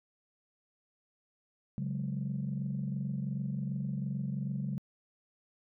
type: chord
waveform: sine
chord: C# suspended fourth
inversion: none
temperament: equal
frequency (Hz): 138.59 / 185 / 207.7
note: C#3 / F#3 / G#3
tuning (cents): 0 / 0 / 0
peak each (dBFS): -34 / -37 / -38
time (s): 1.78-4.78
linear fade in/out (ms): 0
effects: tanh soft clip ceiling -25 dBFS